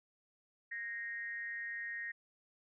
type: tone with frequency modulation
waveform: sine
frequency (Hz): 1864.7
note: A#6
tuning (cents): 0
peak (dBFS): -39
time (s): 0.71-2.12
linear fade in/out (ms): 10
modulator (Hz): 215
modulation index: 0.54
effects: none